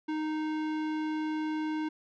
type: tone with tanh clipping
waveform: sine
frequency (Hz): 309.9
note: D#4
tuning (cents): -7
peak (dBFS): -32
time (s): 0.08-1.89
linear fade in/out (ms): 10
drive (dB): 18
effects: none